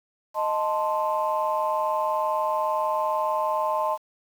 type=chord; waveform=sine; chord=A diminished; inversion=second; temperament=equal; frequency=622.3 / 880 / 1046.5 Hz; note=Eb5 / A5 / C6; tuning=0 / 0 / 0 cents; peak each=-26 dBFS; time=0.34-3.98 s; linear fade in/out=50 ms; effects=tanh soft clip ceiling -14 dBFS + 8-bit